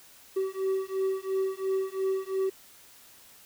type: beating tone pair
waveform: triangle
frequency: 381.5 / 384.4 Hz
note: G4 / G4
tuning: -47 / -34 cents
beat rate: 2.9 Hz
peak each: -28 dBFS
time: 0.36-2.5 s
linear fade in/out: 10 ms
effects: white hiss -54 dBFS RMS until 3.45 s